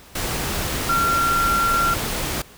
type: tone in noise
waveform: sine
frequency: 1373 Hz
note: F6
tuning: 30 cents flat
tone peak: -17 dBFS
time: 0.89-1.94 s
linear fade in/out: 5 ms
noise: pink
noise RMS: -25 dBFS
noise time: 0.15-2.42 s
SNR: +5 dB
effects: pink hiss -46 dBFS RMS until 2.57 s